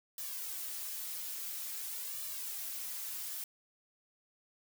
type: noise with flanger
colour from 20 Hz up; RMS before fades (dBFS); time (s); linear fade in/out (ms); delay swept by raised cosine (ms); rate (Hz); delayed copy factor
blue; -41; 0.18-3.44; 2; 1.7 to 4.8; 0.49; +0.9
effects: none